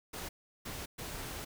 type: noise bursts at uneven times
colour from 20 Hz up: pink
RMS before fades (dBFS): -42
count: 3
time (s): 0.13-0.29 / 0.65-0.86 / 0.98-1.45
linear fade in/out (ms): 10
effects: none